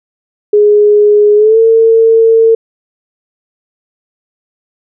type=tone with pitch glide; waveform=sine; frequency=416.5 to 451.6 Hz; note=G#4 to A4; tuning=+5 to +45 cents; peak=-3 dBFS; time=0.53-2.55 s; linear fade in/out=5 ms; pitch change=+140 cents; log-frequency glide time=1.36-1.59 s; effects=none